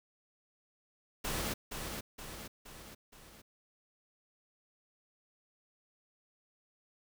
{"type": "noise with echo", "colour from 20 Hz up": "pink", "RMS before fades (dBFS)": -36, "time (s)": [1.24, 1.54], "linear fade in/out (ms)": 10, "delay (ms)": 470, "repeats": 4, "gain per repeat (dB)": -5, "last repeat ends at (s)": 3.42, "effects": []}